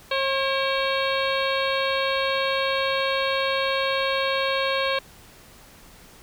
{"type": "harmonic tone with a mistuned harmonic", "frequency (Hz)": 540, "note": "C#5", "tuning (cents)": -45, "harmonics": [1, 2, 3, 4, 5, 6, 7, 8], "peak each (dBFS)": [-25, -28, -30, -31, -32, -33, -33, -34], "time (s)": [0.11, 4.99], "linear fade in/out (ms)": 5, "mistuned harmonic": 4, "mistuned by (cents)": 100, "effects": ["pink hiss -49 dBFS RMS until 6.22 s"]}